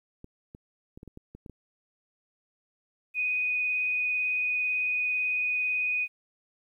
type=clicks; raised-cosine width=3 ms; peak=-31 dBFS; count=9; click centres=0.244 / 0.549 / 0.975 / 1.031 / 1.077 / 1.174 / 1.35 / 1.462 / 1.497 s
type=tone with vibrato; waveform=sine; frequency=2489 Hz; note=D#7; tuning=in tune; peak=-25 dBFS; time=3.14-6.08 s; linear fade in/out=50 ms; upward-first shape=sine; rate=18 Hz; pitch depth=14 cents each way
effects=11-bit